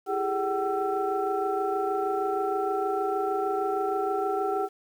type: tone cluster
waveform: sine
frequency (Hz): 335.2 / 401.3 / 427.7 / 758 / 1338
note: E4 / G4 / A4 / F#5 / E6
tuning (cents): +29 / +41 / -49 / +42 / +25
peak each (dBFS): -36 / -28 / -35 / -28 / -34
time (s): 0.06-4.69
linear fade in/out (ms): 50
effects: tanh soft clip ceiling -15 dBFS + 9-bit